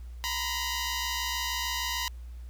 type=tone pair together; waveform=10% pulse; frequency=943.5 / 1010 Hz; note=A#5 / B5; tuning=+21 / +39 cents; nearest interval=minor second; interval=118 cents; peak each=-24 dBFS; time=0.24-2.08 s; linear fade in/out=0 ms; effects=added 60 Hz sine -39 dBFS peak until 2.49 s + pink hiss -63 dBFS RMS until 2.49 s